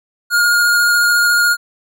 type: tone with vibrato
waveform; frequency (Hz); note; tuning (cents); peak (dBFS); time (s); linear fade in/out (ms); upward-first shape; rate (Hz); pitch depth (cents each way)
square; 1425; F6; +34; -11; 0.3-1.57; 50; sine; 14; 13
effects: none